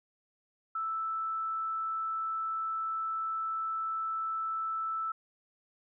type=tone; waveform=sine; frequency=1318.5 Hz; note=E6; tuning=in tune; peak=-31 dBFS; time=0.75-5.12 s; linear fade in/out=5 ms; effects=none